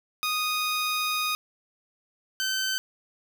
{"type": "tone pair in turn", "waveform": "15% pulse", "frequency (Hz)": [1241, 1537], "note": ["D#6", "G6"], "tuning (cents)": [-5, -35], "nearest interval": "major third", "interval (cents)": 370, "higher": "second", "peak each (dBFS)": -19, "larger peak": "neither", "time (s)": [[0.23, 1.35], [2.4, 2.78]], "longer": "first", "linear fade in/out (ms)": 0, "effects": []}